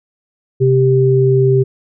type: tone pair together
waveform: sine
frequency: 130.81 / 392 Hz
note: C3 / G4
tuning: 0 / 0 cents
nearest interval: octave + perfect fifth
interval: 1900 cents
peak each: -11 dBFS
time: 0.6-1.64 s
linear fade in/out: 20 ms
effects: none